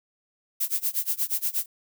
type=noise with tremolo; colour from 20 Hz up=violet; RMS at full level=-24 dBFS; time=0.6-1.66 s; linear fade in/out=10 ms; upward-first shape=sine; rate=8.4 Hz; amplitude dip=95%; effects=none